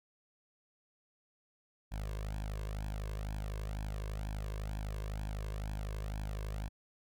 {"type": "tone with flanger", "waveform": "sawtooth", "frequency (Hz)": 51.91, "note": "G#1", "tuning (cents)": 0, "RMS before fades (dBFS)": -39, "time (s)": [1.91, 6.69], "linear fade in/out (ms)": 20, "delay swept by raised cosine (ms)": [1.2, 1.89], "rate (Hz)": 2.1, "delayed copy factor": 1, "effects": []}